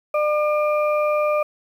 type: harmonic tone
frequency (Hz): 600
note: D5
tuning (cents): +37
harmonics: 1 / 2 / 4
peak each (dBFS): -18 / -24 / -30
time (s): 0.14-1.43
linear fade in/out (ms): 5
effects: 8-bit